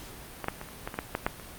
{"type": "clicks", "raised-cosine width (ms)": 0.5, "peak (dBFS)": [-17, -12, -23, -30, -17, -21, -14, -13, -10, -28], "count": 10, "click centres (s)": [0.443, 0.484, 0.614, 0.688, 0.875, 0.942, 0.989, 1.151, 1.265, 1.398], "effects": ["pink hiss -45 dBFS RMS until 1.58 s", "Opus 48 kbps"]}